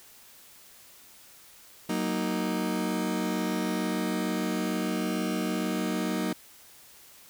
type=chord; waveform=35% pulse; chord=D# minor; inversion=first; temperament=just; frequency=186.68 / 233.3 / 311.1 Hz; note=F#3 / A#3 / D#4; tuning=+16 / +2 / 0 cents; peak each=-30 / -30 / -30 dBFS; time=1.89-6.33 s; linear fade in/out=5 ms; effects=white hiss -53 dBFS RMS until 7.29 s